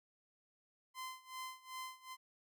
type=tone with tremolo; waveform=sawtooth; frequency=1033 Hz; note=C6; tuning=22 cents flat; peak=-39 dBFS; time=0.94-2.17 s; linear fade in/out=50 ms; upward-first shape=sine; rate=2.6 Hz; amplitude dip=90%; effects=none